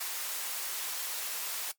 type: high-pass noise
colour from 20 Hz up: white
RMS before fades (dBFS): -36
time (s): 0-1.72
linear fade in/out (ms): 10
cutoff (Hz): 600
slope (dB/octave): 12
effects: noise-tail reverb RT60 0.1 s tail -17 dB re dry + MP3 96 kbps